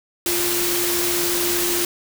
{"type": "tone in noise", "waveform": "sine", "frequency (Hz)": 349.2, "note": "F4", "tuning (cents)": 0, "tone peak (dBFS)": -24, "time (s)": [0.26, 1.85], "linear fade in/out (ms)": 2, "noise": "white", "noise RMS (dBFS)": -22, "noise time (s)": [0.26, 1.85], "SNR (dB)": -5, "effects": []}